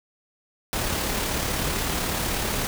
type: noise with amplitude modulation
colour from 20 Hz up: pink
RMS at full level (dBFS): -25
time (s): 0.73-2.67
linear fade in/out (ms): 0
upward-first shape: sine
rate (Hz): 36.1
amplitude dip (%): 30
effects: none